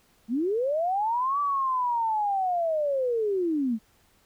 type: linear two-way sweep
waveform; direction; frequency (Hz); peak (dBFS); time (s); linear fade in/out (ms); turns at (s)
sine; up then down; 210 to 1163 to 210; -23; 0.28-3.79; 50; 1.4
effects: pink hiss -63 dBFS RMS until 4.25 s